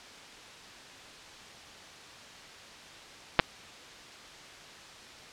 clicks, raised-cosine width 0.3 ms, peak -3 dBFS, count 2, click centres 3.392 / 3.398 s, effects white hiss -48 dBFS RMS until 5.32 s + low-pass 5000 Hz 12 dB/octave

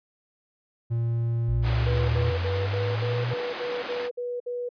triangle tone, 116.54 Hz, A#2, in tune, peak -21 dBFS, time 0.9-2.32 s, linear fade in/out 20 ms
sine linear sweep, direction up, 53.9 to 123.47 Hz, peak -25 dBFS, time 1.48-3.34 s, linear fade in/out 10 ms
pink band-pass noise, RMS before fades -36 dBFS, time 1.62-4.1 s, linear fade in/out 50 ms, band 390 to 3800 Hz, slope 12 dB/octave
sine tone bursts, 487.8 Hz, B4, 21 cents flat, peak -28 dBFS, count 10, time 1.86-4.691 s, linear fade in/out 10 ms, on 230 ms, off 59 ms
effects resampled to 11025 Hz

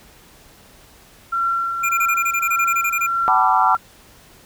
sine tone with tremolo, 1363 Hz, F6, 43 cents flat, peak -16 dBFS, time 1.32-3.77 s, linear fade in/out 10 ms, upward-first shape triangle, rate 1.7 Hz, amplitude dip 50%
square tone bursts, 2400 Hz, D7, 37 cents sharp, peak -19 dBFS, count 15, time 1.83-3.068 s, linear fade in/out 10 ms, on 62 ms, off 22 ms
sine chord, B minor seventh, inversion second, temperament equal with one note detuned, 757.3 / 880 / 987.8 / 1174.7 Hz, F#5 / A5 / B5 / D6, +40 / 0 / 0 / 0 cents, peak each -19 dBFS, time 3.28-3.75 s, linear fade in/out 0 ms
effects pink hiss -48 dBFS RMS until 4.45 s

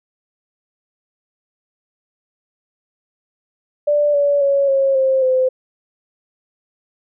sine tone with pitch steps, 587.3 / 572.2 / 557.5 / 543.2 / 529.3 / 515.7 Hz, D5 / D5 / C#5 / C#5 / C5 / C5, 0 / -45 / +10 / -35 / +20 / -25 cents, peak -12 dBFS, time 3.87-5.49 s, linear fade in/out 10 ms, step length 270 ms, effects none

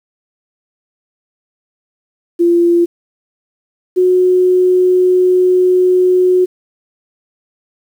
sine tone pair in turn, 344 / 365.6 Hz, F4 / F#4, -26 / -21 cents, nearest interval minor second, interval 105 cents, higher second, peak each -7 dBFS, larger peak neither, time 2.39-2.86 / 3.96-6.46 s, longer second, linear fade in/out 20 ms, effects 7-bit

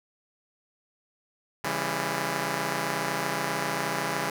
5% pulse chord, C# diminished, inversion none, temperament just, 138.59 / 166.31 / 199.57 Hz, C#3 / E3 / G3, 0 / +16 / +31 cents, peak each -21 dBFS, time 1.64-4.3 s, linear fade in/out 2 ms, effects none

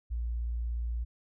sine tone, 58.4 Hz, A#1, 4 cents sharp, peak -30 dBFS, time 0.1-1.05 s, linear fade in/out 20 ms, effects none

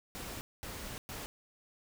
pink noise bursts at uneven times, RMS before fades -43 dBFS, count 3, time 0.15-0.41 / 0.63-0.98 / 1.09-1.26 s, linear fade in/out 0 ms, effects none

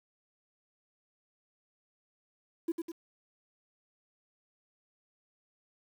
triangle tone with echo, 333.2 Hz, E4, 19 cents sharp, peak -23 dBFS, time 2.68-2.72 s, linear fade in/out 10 ms, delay 100 ms, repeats 2, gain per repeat -6 dB, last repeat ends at 2.92 s, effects tanh soft clip ceiling -25 dBFS + 9-bit

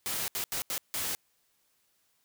white noise bursts at uneven times, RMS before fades -33 dBFS, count 5, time 0.06-0.28 / 0.35-0.44 / 0.52-0.62 / 0.7-0.78 / 0.94-1.15 s, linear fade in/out 0 ms, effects white hiss -72 dBFS RMS until 2.24 s

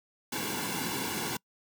pink noise with comb filter, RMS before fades -33 dBFS, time 0.32-1.37 s, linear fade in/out 5 ms, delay 1.6 ms, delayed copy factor -0.7, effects noise-tail reverb RT60 0.1 s tail -26 dB re dry + high-pass 150 Hz 12 dB/octave

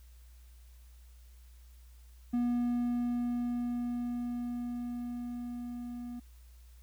triangle tone with level ramp, 241.7 Hz, B3, 37 cents flat, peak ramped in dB -25 to -37 dBFS, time 2.33-6.2 s, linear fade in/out 10 ms, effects added 60 Hz sine -52 dBFS peak until 6.82 s + white hiss -67 dBFS RMS until 6.82 s

